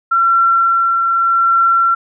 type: tone with tremolo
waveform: sine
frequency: 1359 Hz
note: F6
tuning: 48 cents flat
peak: -8 dBFS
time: 0.11-1.95 s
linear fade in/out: 10 ms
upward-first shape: triangle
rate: 0.82 Hz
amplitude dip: 35%
effects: none